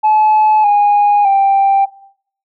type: tone with pitch steps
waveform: sine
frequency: 859 / 822.1 / 786.8 Hz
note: A5 / G#5 / G5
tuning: -42 / -18 / +6 cents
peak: -6 dBFS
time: 0.03-1.86 s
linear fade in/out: 20 ms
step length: 610 ms
effects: noise-tail reverb RT60 0.6 s tail -19 dB re dry + tanh soft clip ceiling -5 dBFS